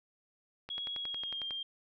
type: click train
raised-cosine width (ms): 0.3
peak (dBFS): -28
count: 10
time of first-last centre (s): 0.69-1.508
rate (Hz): 11
type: tone with pitch glide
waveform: sine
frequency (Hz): 3322 to 3196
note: G#7 to G7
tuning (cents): 0 to +33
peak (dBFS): -36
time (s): 0.7-1.63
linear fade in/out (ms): 5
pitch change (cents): -67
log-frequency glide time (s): 1-1.45
effects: none